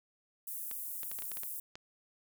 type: high-pass noise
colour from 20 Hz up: pink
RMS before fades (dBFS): -41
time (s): 0.47-1.6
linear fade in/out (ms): 5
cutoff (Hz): 11000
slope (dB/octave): 24
type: clicks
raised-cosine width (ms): 0.2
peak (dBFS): -28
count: 9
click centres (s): 0.713 / 1.032 / 1.115 / 1.188 / 1.222 / 1.317 / 1.371 / 1.434 / 1.755
effects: none